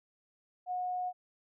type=tone; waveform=sine; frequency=727 Hz; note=F#5; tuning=31 cents flat; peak=-32 dBFS; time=0.66-1.13 s; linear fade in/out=50 ms; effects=none